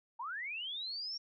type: linear sweep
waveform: sine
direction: up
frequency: 869 to 5588 Hz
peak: -38 dBFS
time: 0.19-1.18 s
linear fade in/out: 10 ms
effects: none

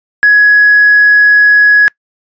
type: tone with hard clipping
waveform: triangle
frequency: 1676 Hz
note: G#6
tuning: 15 cents sharp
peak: -3 dBFS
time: 0.23-1.88 s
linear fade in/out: 0 ms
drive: 4 dB
effects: noise-tail reverb RT60 0.1 s tail -26 dB re dry + resampled to 16000 Hz

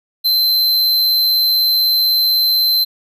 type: tone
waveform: square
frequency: 4092 Hz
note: C8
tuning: 39 cents flat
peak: -12 dBFS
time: 0.24-2.85 s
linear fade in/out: 20 ms
effects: none

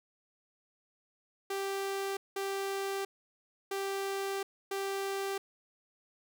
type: tone bursts at uneven times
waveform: sawtooth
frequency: 392 Hz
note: G4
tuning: in tune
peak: -29 dBFS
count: 4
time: 1.5-2.17 / 2.36-3.05 / 3.71-4.43 / 4.71-5.38 s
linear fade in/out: 5 ms
effects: none

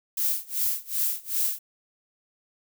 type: noise with tremolo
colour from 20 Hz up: violet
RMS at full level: -24 dBFS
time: 0.17-1.59 s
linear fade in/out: 5 ms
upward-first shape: sine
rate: 2.6 Hz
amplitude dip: 95%
effects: none

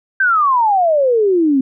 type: exponential sweep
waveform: sine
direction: down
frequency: 1587 to 257.6 Hz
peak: -10 dBFS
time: 0.2-1.61 s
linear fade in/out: 5 ms
effects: none

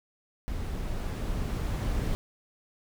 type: noise with level ramp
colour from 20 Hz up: brown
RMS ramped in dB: -34 to -28 dBFS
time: 0.48-2.15 s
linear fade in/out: 0 ms
effects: none

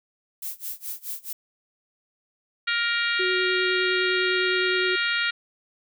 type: noise with tremolo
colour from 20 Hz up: violet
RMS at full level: -31 dBFS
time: 0.42-1.33 s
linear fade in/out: 5 ms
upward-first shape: sine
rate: 4.7 Hz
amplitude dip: 95%
type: harmonic tone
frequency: 469.2 Hz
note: A#4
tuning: 11 cents sharp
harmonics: 3 / 4 / 5 / 6 / 7 / 8 / 9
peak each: -26 / -28 / -30 / -32 / -33 / -34 / -35 dBFS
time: 2.67-5.31 s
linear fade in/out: 10 ms
type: tone with vibrato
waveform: sine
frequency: 369.4 Hz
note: F#4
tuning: 3 cents flat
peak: -25 dBFS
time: 3.19-4.96 s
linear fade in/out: 10 ms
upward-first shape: sine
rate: 9.8 Hz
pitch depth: 12 cents each way
effects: none

